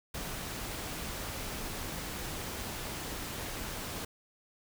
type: noise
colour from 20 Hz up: pink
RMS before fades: -39 dBFS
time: 0.14-4.05 s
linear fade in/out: 5 ms
effects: none